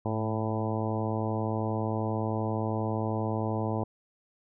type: harmonic tone with a mistuned harmonic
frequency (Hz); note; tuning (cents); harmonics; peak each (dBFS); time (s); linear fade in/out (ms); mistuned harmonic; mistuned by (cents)
110; A2; 0; 1 / 2 / 3 / 4 / 5 / 6 / 7 / 8 / 9; -31 / -34 / -36 / -37 / -38 / -39 / -39 / -40 / -41; 0.05-3.84; 5; 1; -43
effects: none